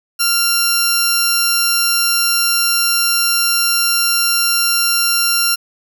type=tone pair together; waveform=15% pulse; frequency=1380 / 5520 Hz; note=F6 / F8; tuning=-21 / -21 cents; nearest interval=2 octaves; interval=2400 cents; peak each=-10 dBFS; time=0.19-5.56 s; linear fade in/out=20 ms; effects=none